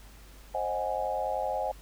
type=chord; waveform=sine; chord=Ab dominant seventh; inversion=first; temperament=equal with one note detuned; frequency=529.3 / 622.3 / 740 / 830.6 Hz; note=C5 / Eb5 / Gb5 / Ab5; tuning=+20 / 0 / 0 / 0 cents; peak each=-34 / -34 / -34 / -33 dBFS; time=0.54-1.72 s; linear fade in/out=10 ms; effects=added 50 Hz sine -49 dBFS peak until 1.81 s + pink hiss -55 dBFS RMS until 1.81 s